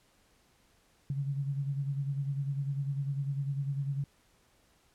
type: beating tone pair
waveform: sine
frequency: 138.59 / 148.59 Hz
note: C#3 / D3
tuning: 0 / +21 cents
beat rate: 10 Hz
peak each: -31 / -39 dBFS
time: 1.1-4.04 s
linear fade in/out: 2 ms
effects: pink hiss -67 dBFS RMS until 4.94 s + low-pass 12000 Hz 12 dB/octave

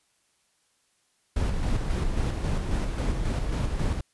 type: noise with tremolo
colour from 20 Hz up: brown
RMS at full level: -25 dBFS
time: 1.36-4.01 s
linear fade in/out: 5 ms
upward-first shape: square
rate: 3.7 Hz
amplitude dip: 35%
effects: white hiss -69 dBFS RMS until 4.13 s + resampled to 24000 Hz

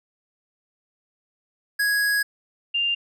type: tone pair in turn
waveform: square / sine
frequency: 1662 / 2795 Hz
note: G#6 / F7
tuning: +1 / +1 cents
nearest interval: major sixth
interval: 900 cents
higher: second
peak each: -20 dBFS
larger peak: neither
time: 1.79-2.23 / 2.74-2.95 s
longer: first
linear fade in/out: 10 ms
effects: none

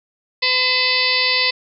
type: harmonic tone with a mistuned harmonic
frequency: 507 Hz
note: B4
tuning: 45 cents sharp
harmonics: 1 / 2 / 4 / 5 / 6 / 7 / 8 / 9 / 10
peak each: -29 / -27 / -21 / -22 / -29 / -25 / -23 / -21 / -24 dBFS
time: 0.42-1.51 s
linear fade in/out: 10 ms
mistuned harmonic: 5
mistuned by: +41 cents
effects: none

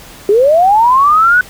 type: linear sweep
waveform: sine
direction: up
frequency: 387.4 to 1503 Hz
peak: -5 dBFS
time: 0.29-1.41 s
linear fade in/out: 2 ms
effects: pink hiss -35 dBFS RMS until 1.49 s

